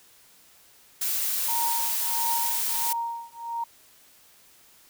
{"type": "noise", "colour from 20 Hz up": "blue", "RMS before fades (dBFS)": -27, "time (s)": [1.01, 2.93], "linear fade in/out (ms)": 5}
{"type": "tone with tremolo", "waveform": "sine", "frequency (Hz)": 931, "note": "A#5", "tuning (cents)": -2, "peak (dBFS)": -25, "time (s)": [1.48, 3.64], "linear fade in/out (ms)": 5, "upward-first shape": "triangle", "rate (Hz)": 1.5, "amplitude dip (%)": 100}
{"effects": ["white hiss -56 dBFS RMS until 4.89 s"]}